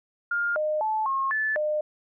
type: tone with pitch steps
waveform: sine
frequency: 1409 / 612 / 869 / 1079 / 1742 / 606 Hz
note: F6 / D#5 / A5 / C#6 / A6 / D#5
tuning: +15 / -29 / -22 / -47 / -18 / -46 cents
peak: -23 dBFS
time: 0.31-1.81 s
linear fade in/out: 5 ms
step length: 250 ms
effects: none